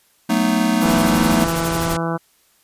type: chord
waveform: square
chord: B dominant seventh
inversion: second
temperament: just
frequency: 185.21 / 222.2 / 246.9 / 308.7 Hz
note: F#3 / A3 / B3 / D#4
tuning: +2 / +17 / 0 / -14 cents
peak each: -24 / -19 / -22 / -23 dBFS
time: 0.29-1.45 s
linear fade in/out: 10 ms
type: noise with tremolo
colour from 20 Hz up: blue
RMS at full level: -27 dBFS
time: 0.81-1.96 s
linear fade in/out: 0 ms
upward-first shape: sine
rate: 12 Hz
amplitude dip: 95%
type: harmonic tone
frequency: 166.1 Hz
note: E3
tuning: 13 cents sharp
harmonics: 1 / 2 / 3 / 4 / 5 / 6 / 7 / 8 / 9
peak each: -23 / -26 / -28 / -29 / -30 / -31 / -31 / -32 / -33 dBFS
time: 0.81-2.18 s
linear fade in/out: 20 ms
type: low-pass noise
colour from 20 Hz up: pink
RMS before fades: -26 dBFS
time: 0.85-1.97 s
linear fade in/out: 5 ms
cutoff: 10000 Hz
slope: 48 dB/octave
effects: white hiss -58 dBFS RMS until 2.63 s + resampled to 32000 Hz

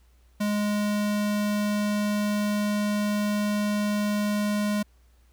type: tone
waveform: square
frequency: 207.7 Hz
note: G#3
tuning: in tune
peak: -24 dBFS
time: 0.4-4.83 s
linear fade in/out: 10 ms
effects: added 60 Hz sine -56 dBFS peak until 5.32 s + pink hiss -67 dBFS RMS until 5.32 s

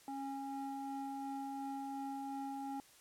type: ring-modulated tone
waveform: triangle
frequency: 272.8 Hz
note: C#4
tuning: 28 cents flat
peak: -35 dBFS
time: 0.08-2.8 s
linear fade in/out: 0 ms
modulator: 547 Hz
effects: white hiss -63 dBFS RMS until 3 s + low-pass 12000 Hz 12 dB/octave

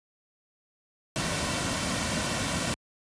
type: noise with comb filter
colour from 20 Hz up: pink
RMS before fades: -29 dBFS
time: 1.16-2.74 s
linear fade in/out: 0 ms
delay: 2.4 ms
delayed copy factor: -0.5
effects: high-pass 60 Hz 12 dB/octave + resampled to 22050 Hz

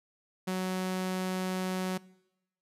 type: tone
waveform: sawtooth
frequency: 185.7 Hz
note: F#3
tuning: 7 cents sharp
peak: -26 dBFS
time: 0.47-1.98 s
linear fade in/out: 10 ms
effects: noise-tail reverb RT60 0.9 s tail -22 dB re dry + resampled to 32000 Hz

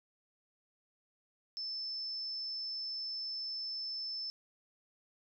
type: tone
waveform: sine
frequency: 5274 Hz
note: E8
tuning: in tune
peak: -37 dBFS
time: 1.57-4.3 s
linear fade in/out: 0 ms
effects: none

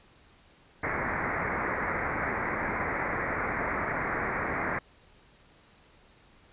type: low-pass noise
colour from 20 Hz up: white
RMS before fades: -31 dBFS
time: 0.83-4.79 s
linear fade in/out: 5 ms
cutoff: 2200 Hz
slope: 96 dB/octave
effects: pink hiss -59 dBFS RMS until 6.52 s + resampled to 8000 Hz

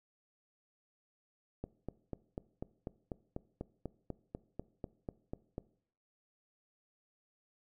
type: click train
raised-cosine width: 2 ms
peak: -26 dBFS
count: 17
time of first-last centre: 1.64-5.581 s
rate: 4.06 Hz
effects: noise-tail reverb RT60 0.6 s tail -20 dB re dry

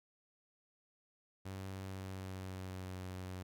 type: tone with pitch glide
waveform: sawtooth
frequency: 95.8 to 92.48 Hz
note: G2 to F#2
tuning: -39 to 0 cents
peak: -39 dBFS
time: 1.45-3.43 s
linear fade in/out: 10 ms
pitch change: -61 cents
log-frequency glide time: 1.82-2.99 s
effects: none

